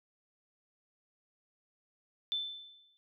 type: tone with exponential decay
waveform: sine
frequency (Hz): 3529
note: A7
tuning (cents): +4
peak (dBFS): -29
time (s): 2.32-2.97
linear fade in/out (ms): 0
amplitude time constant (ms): 140
effects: none